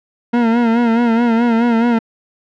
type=tone with vibrato; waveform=40% pulse; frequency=233.1 Hz; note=A#3; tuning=in tune; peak=-10 dBFS; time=0.33-1.99 s; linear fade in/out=10 ms; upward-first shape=sine; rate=4.7 Hz; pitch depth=63 cents each way; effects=low-pass 2000 Hz 12 dB/octave